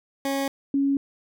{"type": "tone pair in turn", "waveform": ["20% pulse", "sine"], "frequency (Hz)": [274.4, 277.3], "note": ["C#4", "C#4"], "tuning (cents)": [-17, 1], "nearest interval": "unison", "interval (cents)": 18, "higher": "second", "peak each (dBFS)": -19, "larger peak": "neither", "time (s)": [[0.25, 0.48], [0.74, 0.97]], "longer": "neither", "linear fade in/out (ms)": 2, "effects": []}